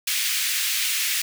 pink high-pass noise, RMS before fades -24 dBFS, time 0.07-1.22 s, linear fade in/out 5 ms, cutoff 2000 Hz, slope 24 dB/octave, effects none

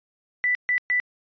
sine tone bursts at uneven times, 1980 Hz, B6, 4 cents sharp, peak -19 dBFS, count 3, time 0.44-0.55 / 0.69-0.78 / 0.9-1 s, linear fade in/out 0 ms, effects resampled to 11025 Hz

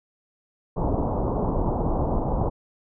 pink low-pass noise, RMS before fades -24 dBFS, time 0.76-2.5 s, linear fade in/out 20 ms, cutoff 1000 Hz, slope 48 dB/octave, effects none

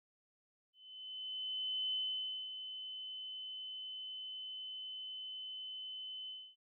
sine tone with ADSR envelope, 3036 Hz, F#7, 44 cents sharp, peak -34 dBFS, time 0.73-6.56 s, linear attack 1200 ms, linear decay 560 ms, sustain -9 dB, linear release 270 ms, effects none

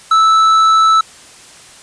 sine tone with tanh clipping, 1313 Hz, E6, 7 cents flat, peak -8 dBFS, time 0.11-1.01 s, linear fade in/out 5 ms, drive 8 dB, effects white hiss -39 dBFS RMS until 1.82 s + resampled to 22050 Hz

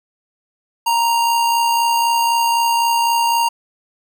square tone with amplitude modulation, 932.3 Hz, A#5, in tune, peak -13 dBFS, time 0.86-3.49 s, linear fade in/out 10 ms, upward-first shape sine, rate 63.9 Hz, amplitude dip 30%, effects none

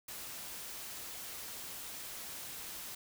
white noise, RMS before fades -45 dBFS, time 0.08-2.95 s, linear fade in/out 5 ms, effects none

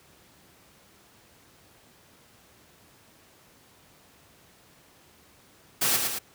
white noise with echo, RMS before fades -24 dBFS, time 5.81-5.97 s, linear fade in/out 10 ms, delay 110 ms, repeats 2, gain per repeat -4 dB, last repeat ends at 6.19 s, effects pink hiss -57 dBFS RMS until 6.34 s + high-pass 80 Hz 12 dB/octave

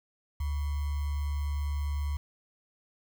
sine tone with sample-and-hold, 72.5 Hz, D2, 22 cents flat, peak -28 dBFS, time 0.4-2.17 s, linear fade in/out 5 ms, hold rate 1050 Hz, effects none

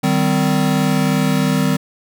square tone cluster, 153.9 / 193.3 / 256.6 Hz, D#3 / G3 / C4, -19 / -24 / -34 cents, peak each -19 dBFS, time 0.03-1.77 s, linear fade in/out 10 ms, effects none

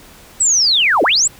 sine linear two-way sweep, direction down then up, 8010 to 266.3 to 8010 Hz, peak -10 dBFS, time 0.4-1.28 s, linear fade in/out 10 ms, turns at 1.03 s, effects pink hiss -42 dBFS RMS until 1.39 s

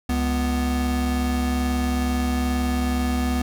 square tone pair together, 69.36 / 246.9 Hz, C#2 / B3, +2 / 0 cents, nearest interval octave + minor seventh, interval 2198 cents, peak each -24 dBFS, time 0.09-3.42 s, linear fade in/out 5 ms, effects none

